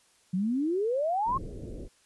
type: exponential sweep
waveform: sine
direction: up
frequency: 174.61 to 1108.7 Hz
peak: -25 dBFS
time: 0.33-1.38 s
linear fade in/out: 10 ms
type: low-pass noise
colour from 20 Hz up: pink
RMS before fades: -39 dBFS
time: 1.25-1.89 s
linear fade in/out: 50 ms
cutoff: 550 Hz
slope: 48 dB/octave
effects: white hiss -64 dBFS RMS until 2.05 s + resampled to 24000 Hz